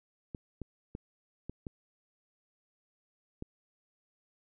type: clicks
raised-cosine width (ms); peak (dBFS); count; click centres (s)
3; -26; 6; 0.348 / 0.617 / 0.951 / 1.496 / 1.668 / 3.424
effects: none